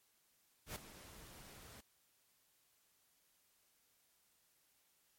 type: noise with ADSR envelope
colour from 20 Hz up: pink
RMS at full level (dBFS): -43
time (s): 0.66-1.81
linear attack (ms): 99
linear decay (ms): 4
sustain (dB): -14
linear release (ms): 7
effects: white hiss -75 dBFS RMS until 5.18 s + MP3 64 kbps